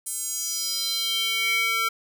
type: tone with high-pass filter sweep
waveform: square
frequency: 450 Hz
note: A4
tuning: 39 cents sharp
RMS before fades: -26 dBFS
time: 0.06-1.89 s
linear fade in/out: 10 ms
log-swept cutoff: 9000 to 1600 Hz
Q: 3.6
effects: none